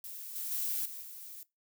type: noise with level steps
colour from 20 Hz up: violet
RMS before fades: -44 / -38 / -34 / -44 / -47 dBFS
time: 0.04-1.43 s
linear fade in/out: 2 ms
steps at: 0.35 / 0.51 / 0.85 / 1.02 s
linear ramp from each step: 10 ms
effects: noise-tail reverb RT60 0.2 s tail -20 dB re dry